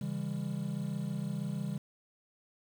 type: chord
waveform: triangle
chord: C# diminished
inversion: none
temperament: equal with one note detuned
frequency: 138.59 / 164.81 / 200.3 Hz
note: C#3 / E3 / G3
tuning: 0 / 0 / +38 cents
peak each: -36 / -36 / -35 dBFS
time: 0.01-1.78 s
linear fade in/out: 5 ms
effects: 9-bit